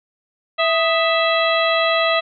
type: harmonic tone with a mistuned harmonic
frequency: 659.3 Hz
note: E5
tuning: in tune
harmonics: 1 / 2 / 3 / 4 / 5 / 6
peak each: -18 / -21 / -23 / -24 / -25 / -26 dBFS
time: 0.58-2.21 s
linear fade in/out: 20 ms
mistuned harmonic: 2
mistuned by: -89 cents
effects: none

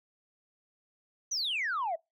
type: exponential sweep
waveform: sine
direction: down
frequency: 6272 to 622.3 Hz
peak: -28 dBFS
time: 1.31-1.96 s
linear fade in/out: 10 ms
effects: noise-tail reverb RT60 0.2 s tail -25 dB re dry + tanh soft clip ceiling -26 dBFS

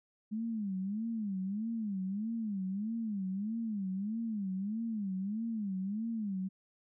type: tone with vibrato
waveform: sine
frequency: 207.7 Hz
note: G#3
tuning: in tune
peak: -33 dBFS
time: 0.31-6.49 s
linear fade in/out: 20 ms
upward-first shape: sine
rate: 1.6 Hz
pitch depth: 180 cents each way
effects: none

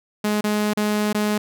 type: tone with dropouts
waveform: sawtooth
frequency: 210.1 Hz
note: G#3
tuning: 20 cents sharp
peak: -15 dBFS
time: 0.24-1.38 s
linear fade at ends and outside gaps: 5 ms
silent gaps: 0.41-0.44 / 0.735-0.771 / 1.129-1.146 s
effects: none

